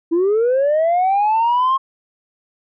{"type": "linear sweep", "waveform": "sine", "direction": "up", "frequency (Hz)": [322.5, 1080], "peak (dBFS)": -11, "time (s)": [0.11, 1.78], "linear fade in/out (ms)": 20, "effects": ["tanh soft clip ceiling -11 dBFS"]}